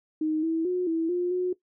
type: tone with pitch steps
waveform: sine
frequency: 311.4 / 325.4 / 362 / 326.9 / 354.9 / 363.1 Hz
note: D#4 / E4 / F#4 / E4 / F4 / F#4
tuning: +2 / -22 / -38 / -14 / +28 / -33 cents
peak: -23 dBFS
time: 0.21-1.53 s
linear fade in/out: 5 ms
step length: 220 ms
effects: noise-tail reverb RT60 0.1 s tail -17 dB re dry